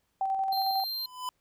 sine tone with tremolo, 773 Hz, G5, 24 cents flat, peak -25 dBFS, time 0.21-0.84 s, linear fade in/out 2 ms, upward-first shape square, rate 11 Hz, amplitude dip 30%
square tone, 4163 Hz, C8, 10 cents flat, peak -32 dBFS, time 0.52-1.06 s, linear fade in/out 5 ms
square tone with exponential growth, 1005 Hz, B5, 30 cents sharp, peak -30 dBFS, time 0.91-1.29 s, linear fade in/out 1 ms, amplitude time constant 82 ms
effects pink hiss -75 dBFS RMS until 1.4 s

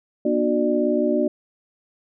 sine tone cluster, 241.1 / 299.2 / 365.5 / 595 Hz, B3 / D4 / F#4 / D5, -41 / +32 / -21 / +22 cents, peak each -23 dBFS, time 0.25-1.28 s, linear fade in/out 5 ms, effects none

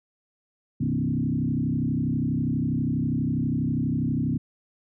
sine tone with frequency modulation, 196 Hz, G3, in tune, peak -22 dBFS, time 0.8-4.38 s, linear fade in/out 10 ms, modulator 32.3 Hz, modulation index 2.7, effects none

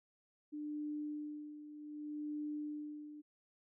sine tone with tremolo, 298.6 Hz, D4, 29 cents sharp, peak -38 dBFS, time 0.52-3.22 s, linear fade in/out 20 ms, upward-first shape sine, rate 0.65 Hz, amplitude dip 70%, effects none

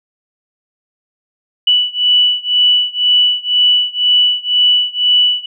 sine beating tone pair, 2960 / 2962 Hz, F#7 / F#7, 0 / +1 cents, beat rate 2 Hz, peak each -12 / -13 dBFS, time 1.67-5.46 s, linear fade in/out 5 ms, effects none

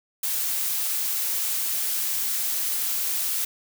blue noise, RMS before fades -26 dBFS, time 0.23-3.45 s, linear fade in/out 5 ms, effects none

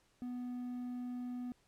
triangle tone with quantisation, 246.9 Hz, B3, in tune, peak -37 dBFS, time 0.22-1.52 s, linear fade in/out 0 ms, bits 11, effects pink hiss -72 dBFS RMS until 1.67 s + low-pass 10000 Hz 12 dB/octave

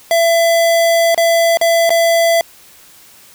square tone with dropouts, 670 Hz, E5, 28 cents sharp, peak -10 dBFS, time 0.11-2.41 s, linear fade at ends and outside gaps 1 ms, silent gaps 1.146-1.177 / 1.572-1.613 / 1.894-1.904 s, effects white hiss -43 dBFS RMS until 3.34 s

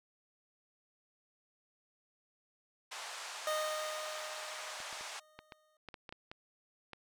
pink band-pass noise, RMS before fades -45 dBFS, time 2.91-5.2 s, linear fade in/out 10 ms, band 700 to 8500 Hz, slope 24 dB/octave
25% pulse tone with exponential decay, 617 Hz, D#5, 15 cents flat, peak -28 dBFS, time 3.47-5.77 s, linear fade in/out 2 ms, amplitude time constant 500 ms
clicks, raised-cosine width 0.3 ms, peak -30 dBFS, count 11, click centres 4.803 / 4.928 / 5.01 / 5.39 / 5.522 / 5.887 / 5.942 / 6.092 / 6.125 / 6.315 / 6.933 s
effects none

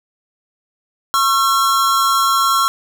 square tone pair together, 1093 / 1352.8 Hz, C#6 / E6, -25 / +44 cents, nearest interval major third, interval 369 cents, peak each -16 dBFS, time 1.14-2.68 s, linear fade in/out 0 ms, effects none

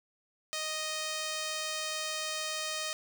5% pulse tone, 622.3 Hz, D#5, in tune, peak -22 dBFS, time 0.53-2.93 s, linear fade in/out 0 ms, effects none

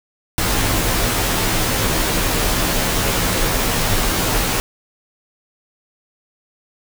pink noise with comb filter, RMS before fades -18 dBFS, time 0.38-4.6 s, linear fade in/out 0 ms, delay 14 ms, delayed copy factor -0.75, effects none

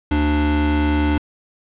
square tone pair together, 74.97 / 295.4 Hz, D2 / D4, +36 / +10 cents, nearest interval 2 octaves, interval 2374 cents, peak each -19 dBFS, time 0.11-1.18 s, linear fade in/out 5 ms, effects resampled to 8000 Hz + 9-bit

